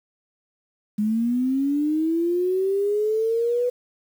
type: linear sweep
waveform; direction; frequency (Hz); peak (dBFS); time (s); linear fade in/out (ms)
sine; up; 206.5 to 495.7; -19; 0.98-3.7; 10
effects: 8-bit